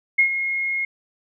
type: tone with ADSR envelope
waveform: sine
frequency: 2153 Hz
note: C7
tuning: 49 cents sharp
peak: -11 dBFS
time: 0.18-0.85 s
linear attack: 12 ms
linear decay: 92 ms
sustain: -10 dB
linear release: 4 ms
effects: none